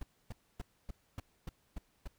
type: noise bursts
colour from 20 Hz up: brown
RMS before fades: -39 dBFS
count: 8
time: 0.01-2.076 s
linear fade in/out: 5 ms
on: 22 ms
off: 270 ms
effects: pink hiss -73 dBFS RMS until 2.18 s